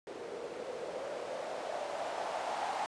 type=noise with low-pass filter sweep; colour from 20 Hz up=violet; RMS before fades=-39 dBFS; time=0.07-2.86 s; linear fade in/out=0 ms; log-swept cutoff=430 to 800 Hz; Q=4.1; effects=resampled to 22050 Hz

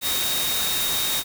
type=tone in noise; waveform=sine; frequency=3729 Hz; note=A#7; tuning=in tune; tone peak=-26 dBFS; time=0.01-1.24 s; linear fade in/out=50 ms; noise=white; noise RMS=-25 dBFS; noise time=0.01-1.24 s; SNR=-4 dB; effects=none

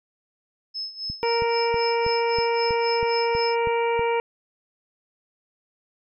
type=tone with tremolo; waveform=sine; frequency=5200 Hz; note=E8; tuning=24 cents flat; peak=-27 dBFS; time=0.74-3.56 s; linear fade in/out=20 ms; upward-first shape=sine; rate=3.8 Hz; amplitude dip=80%
type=click train; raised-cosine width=5 ms; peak=-22 dBFS; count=10; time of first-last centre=1.1-3.994 s; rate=3.11 Hz
type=harmonic tone; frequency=466.2 Hz; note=A#4; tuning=in tune; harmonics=1 / 2 / 3 / 4 / 5 / 6; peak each=-22 / -25 / -38 / -39 / -31 / -39 dBFS; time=1.23-4.2 s; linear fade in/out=0 ms
effects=none

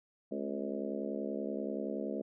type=harmonic tone with a mistuned harmonic; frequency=70.5 Hz; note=C#2; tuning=30 cents sharp; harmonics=3 / 4 / 5 / 6 / 7 / 8 / 9; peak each=-40 / -41 / -42 / -43 / -43 / -44 / -45 dBFS; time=0.31-2.22 s; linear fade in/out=10 ms; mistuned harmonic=4; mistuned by=-59 cents; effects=none

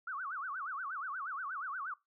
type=tone with vibrato; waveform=sine; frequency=1300 Hz; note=E6; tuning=24 cents flat; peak=-37 dBFS; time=0.07-1.94 s; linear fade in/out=5 ms; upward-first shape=sine; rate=8.4 Hz; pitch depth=300 cents each way; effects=noise-tail reverb RT60 0.2 s tail -21 dB re dry

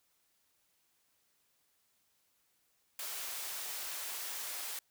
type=high-pass noise; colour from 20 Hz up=white; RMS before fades=-41 dBFS; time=2.99-4.79 s; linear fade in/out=2 ms; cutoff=540 Hz; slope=12 dB/octave; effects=white hiss -75 dBFS RMS until 4.9 s

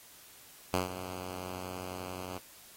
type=tone with ADSR envelope; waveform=5% pulse; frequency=91.7 Hz; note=F#2; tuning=15 cents flat; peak=-15 dBFS; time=0.73-2.38 s; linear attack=8 ms; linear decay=150 ms; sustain=-14 dB; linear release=4 ms; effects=white hiss -55 dBFS RMS until 2.76 s + AAC 48 kbps

